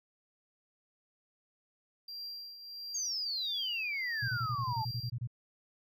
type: tone with tremolo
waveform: triangle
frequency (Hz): 4742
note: D8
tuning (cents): +16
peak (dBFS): -38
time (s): 2.08-5.1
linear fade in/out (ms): 5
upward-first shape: triangle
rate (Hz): 1.5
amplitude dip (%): 65
type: exponential sweep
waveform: sine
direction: down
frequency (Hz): 6645 to 845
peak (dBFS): -33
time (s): 2.94-4.85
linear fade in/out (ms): 10
type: tone bursts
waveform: sine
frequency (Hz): 120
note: B2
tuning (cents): -49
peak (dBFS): -33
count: 12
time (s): 4.22-5.274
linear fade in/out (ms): 10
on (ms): 64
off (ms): 26
effects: none